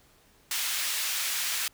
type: high-pass noise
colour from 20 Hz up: pink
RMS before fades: -30 dBFS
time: 0.51-1.68 s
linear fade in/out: 2 ms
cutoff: 2100 Hz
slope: 12 dB/octave
effects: pink hiss -61 dBFS RMS until 1.73 s